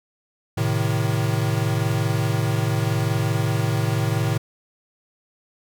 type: chord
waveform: square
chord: A diminished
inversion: none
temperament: equal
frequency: 110 / 130.81 / 155.56 Hz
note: A2 / C3 / Eb3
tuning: 0 / 0 / 0 cents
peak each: -23 / -26 / -26 dBFS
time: 0.57-4.38 s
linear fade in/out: 10 ms
effects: none